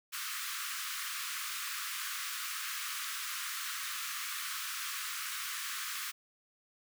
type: high-pass noise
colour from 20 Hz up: pink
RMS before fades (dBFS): -39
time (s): 0.12-6.12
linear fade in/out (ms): 20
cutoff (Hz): 1100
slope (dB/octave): 96
effects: none